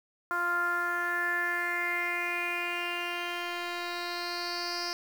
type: tone with low-pass filter sweep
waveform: 10% pulse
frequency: 349.2 Hz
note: F4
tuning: in tune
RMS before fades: -32 dBFS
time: 0.31-4.93 s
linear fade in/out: 0 ms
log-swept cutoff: 1300 to 5100 Hz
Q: 6.4
effects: 8-bit